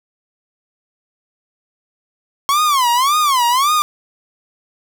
45% pulse tone with vibrato, 1082 Hz, C#6, 42 cents flat, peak -12 dBFS, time 2.49-3.82 s, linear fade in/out 0 ms, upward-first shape sine, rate 1.8 Hz, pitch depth 230 cents each way, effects none

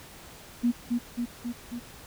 sine tone with echo, 239.5 Hz, A#3, 47 cents sharp, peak -20 dBFS, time 0.63-0.72 s, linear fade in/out 20 ms, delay 270 ms, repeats 4, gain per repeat -3 dB, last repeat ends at 1.8 s, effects pink hiss -48 dBFS RMS until 2.06 s

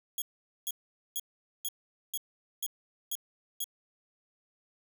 5% pulse tone bursts, 3322 Hz, G#7, in tune, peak -23 dBFS, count 8, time 0.18-3.642 s, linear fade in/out 2 ms, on 39 ms, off 450 ms, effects none

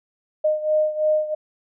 sine beating tone pair, 614 / 617 Hz, D#5 / D#5, -23 / -15 cents, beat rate 3 Hz, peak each -19 / -23 dBFS, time 0.44-1.35 s, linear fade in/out 10 ms, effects none

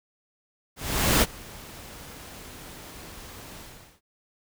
pink noise with ADSR envelope, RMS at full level -19 dBFS, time 0.76-4.01 s, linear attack 460 ms, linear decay 37 ms, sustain -24 dB, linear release 410 ms, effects none

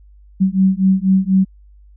sine beating tone pair, 188.3 / 192.4 Hz, F#3 / G3, +31 / -32 cents, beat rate 4.1 Hz, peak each -14 dBFS, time 0.4-1.45 s, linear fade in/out 20 ms, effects added 50 Hz sine -42 dBFS peak until 1.96 s

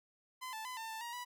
sawtooth tone with pitch steps, 1022 / 879 / 1011 / 897 / 887 / 946 / 981 Hz, C6 / A5 / B5 / A5 / A5 / A#5 / B5, -41 / -2 / +40 / +33 / +14 / +25 / -12 cents, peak -38 dBFS, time 0.41-1.25 s, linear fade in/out 20 ms, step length 120 ms, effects none

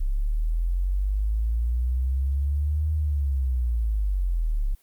sine linear two-way sweep, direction up then down, 32.7 to 77.78 to 32.7 Hz, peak -21 dBFS, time 0-4.75 s, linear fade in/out 10 ms, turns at 2.93 s, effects white hiss -62 dBFS RMS until 4.82 s + Opus 32 kbps

